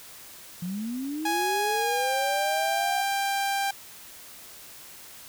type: linear sweep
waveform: sine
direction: up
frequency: 170 to 740 Hz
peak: -29 dBFS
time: 0.62-3.02 s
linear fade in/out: 5 ms
type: tone with pitch glide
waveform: sawtooth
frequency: 830.6 to 791.7 Hz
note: G#5 to G5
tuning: 0 to +17 cents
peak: -21 dBFS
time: 1.25-3.71 s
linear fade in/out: 5 ms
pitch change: -83 cents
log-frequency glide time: 1.73-2.15 s
effects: white hiss -46 dBFS RMS until 5.28 s